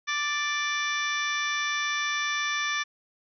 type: harmonic tone with a mistuned harmonic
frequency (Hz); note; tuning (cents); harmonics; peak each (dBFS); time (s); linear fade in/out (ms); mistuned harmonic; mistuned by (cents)
587.3; D5; 0; 2 / 3 / 4 / 5 / 6 / 7 / 8 / 9 / 10; -32 / -30 / -32 / -43 / -34 / -47 / -47 / -41 / -39; 0.07-2.84; 20; 9; +47
effects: none